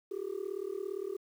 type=tone with amplitude modulation; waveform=sine; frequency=392 Hz; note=G4; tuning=in tune; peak=-29 dBFS; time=0.11-1.17 s; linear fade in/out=10 ms; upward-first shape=sine; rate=37.5 Hz; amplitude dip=100%; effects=tanh soft clip ceiling -30 dBFS + 10-bit